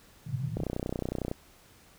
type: band-pass noise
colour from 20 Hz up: pink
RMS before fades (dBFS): -34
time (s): 0.26-0.63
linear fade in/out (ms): 2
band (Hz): 110 to 150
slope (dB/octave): 48
type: click train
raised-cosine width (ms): 2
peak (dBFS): -18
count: 24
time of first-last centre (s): 0.57-1.314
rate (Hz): 30.9
effects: pink hiss -58 dBFS RMS until 1.98 s